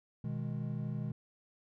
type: chord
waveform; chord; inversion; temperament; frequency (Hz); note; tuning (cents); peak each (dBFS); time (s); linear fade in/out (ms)
triangle; G# minor; first; equal; 123.47 / 155.56 / 207.7; B2 / D#3 / G#3; 0 / 0 / 0; -36 / -37 / -39; 0.24-1.12; 5
effects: none